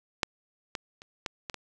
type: clicks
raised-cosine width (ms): 0.2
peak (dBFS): -7 / -15 / -29 / -14 / -18 / -21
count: 6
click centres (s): 0.232 / 0.752 / 1.019 / 1.262 / 1.498 / 1.543
effects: none